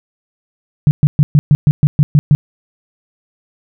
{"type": "tone bursts", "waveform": "sine", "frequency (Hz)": 146.83, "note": "D3", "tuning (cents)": 0, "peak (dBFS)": -4, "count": 10, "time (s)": [0.87, 2.35], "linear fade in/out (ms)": 0, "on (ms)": 40, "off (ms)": 120, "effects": []}